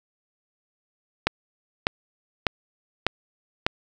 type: click train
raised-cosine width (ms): 0.3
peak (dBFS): -3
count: 5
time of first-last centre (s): 1.27-3.665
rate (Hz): 1.67
effects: none